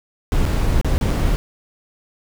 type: noise with dropouts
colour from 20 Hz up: brown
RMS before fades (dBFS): -17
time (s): 0.32-1.36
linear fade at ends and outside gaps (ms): 0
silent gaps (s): 0.453-0.46 / 0.813-0.846 / 0.98-1.011 / 1.105-1.111
effects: none